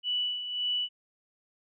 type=tone with tremolo; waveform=sine; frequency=2960 Hz; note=F#7; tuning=in tune; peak=-26 dBFS; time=0.03-0.89 s; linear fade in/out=50 ms; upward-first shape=sine; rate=1.8 Hz; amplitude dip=60%; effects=none